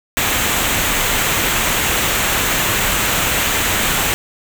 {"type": "noise with comb filter", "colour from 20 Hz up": "pink", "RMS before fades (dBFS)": -17, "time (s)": [0.17, 4.14], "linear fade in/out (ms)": 0, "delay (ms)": 0.2, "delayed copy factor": -0.5, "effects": []}